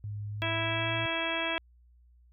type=tone with pitch glide; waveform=sine; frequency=103.83 to 113.23 Hz; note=G#2 to A#2; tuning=0 to -50 cents; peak=-34 dBFS; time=0.04-1.06 s; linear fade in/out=0 ms; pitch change=+150 cents; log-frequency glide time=0.3-0.93 s
type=harmonic tone; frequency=329.6 Hz; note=E4; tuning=in tune; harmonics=1 / 2 / 3 / 4 / 5 / 6 / 7 / 8 / 10; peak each=-39 / -36 / -38 / -42 / -37 / -41 / -38 / -36 / -36 dBFS; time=0.42-1.58 s; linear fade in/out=0 ms
effects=added 60 Hz sine -57 dBFS peak until 2.32 s